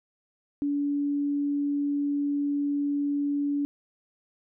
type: tone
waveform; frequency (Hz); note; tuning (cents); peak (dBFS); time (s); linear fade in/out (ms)
sine; 286.6; D4; -42; -24; 0.62-3.65; 0
effects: none